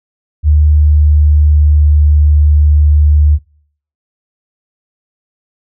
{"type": "tone with pitch glide", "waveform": "sine", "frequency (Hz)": [75.2, 74.51], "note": ["D2", "D2"], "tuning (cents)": [42, 26], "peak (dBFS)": -4, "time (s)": [0.43, 3.39], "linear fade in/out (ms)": 50, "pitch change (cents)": -16, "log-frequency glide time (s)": [0.72, 1.99], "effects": ["noise-tail reverb RT60 0.6 s tail -26 dB re dry"]}